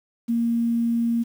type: tone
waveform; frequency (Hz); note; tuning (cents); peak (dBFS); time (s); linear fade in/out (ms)
sine; 233; A#3; -1; -19; 0.28-1.24; 20
effects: 8-bit